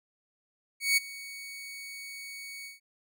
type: tone with ADSR envelope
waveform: sawtooth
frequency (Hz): 2233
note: C#7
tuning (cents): +12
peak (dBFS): -17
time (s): 0.8-2.8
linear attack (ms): 170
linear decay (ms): 18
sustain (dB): -20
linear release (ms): 150
effects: none